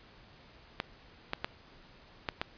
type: clicks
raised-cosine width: 0.3 ms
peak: -15 dBFS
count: 5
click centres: 0.801 / 1.334 / 1.445 / 2.288 / 2.415 s
effects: pink hiss -57 dBFS RMS until 2.57 s + resampled to 11025 Hz